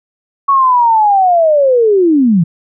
sine linear sweep, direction down, 1121 to 155.3 Hz, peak -6 dBFS, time 0.48-2.44 s, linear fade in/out 10 ms, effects none

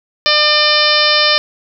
harmonic tone with a mistuned harmonic, 600 Hz, D5, 37 cents sharp, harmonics 1 / 2 / 3 / 4 / 5 / 6 / 7 / 8 / 9, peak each -18 / -18 / -18 / -18 / -18 / -18 / -18 / -18 / -18 dBFS, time 0.26-1.38 s, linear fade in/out 0 ms, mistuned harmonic 9, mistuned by -18 cents, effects none

